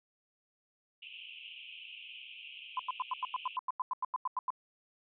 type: band-pass noise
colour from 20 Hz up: white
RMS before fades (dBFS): -49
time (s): 1.02-3.57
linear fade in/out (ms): 5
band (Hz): 2500 to 3100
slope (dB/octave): 96
type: tone bursts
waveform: sine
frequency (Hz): 1014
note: B5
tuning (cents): +45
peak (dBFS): -30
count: 16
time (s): 2.77-4.504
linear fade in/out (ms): 2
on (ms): 24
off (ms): 90
effects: none